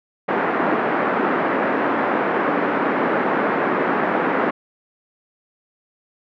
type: band-pass noise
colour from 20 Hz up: pink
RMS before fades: -20 dBFS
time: 0.28-4.51 s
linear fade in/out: 10 ms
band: 230 to 1800 Hz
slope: 24 dB/octave
effects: none